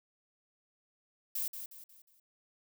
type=noise with echo; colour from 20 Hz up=violet; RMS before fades=-35 dBFS; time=1.35-1.48 s; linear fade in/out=5 ms; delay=180 ms; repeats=4; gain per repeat=-8 dB; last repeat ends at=2.2 s; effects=none